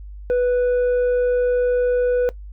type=tone with tanh clipping; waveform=sine; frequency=493.4 Hz; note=B4; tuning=2 cents flat; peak=-16 dBFS; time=0.3-2.29 s; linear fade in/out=0 ms; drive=4 dB; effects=noise-tail reverb RT60 0.1 s tail -18 dB re dry + added 50 Hz sine -33 dBFS peak until 2.52 s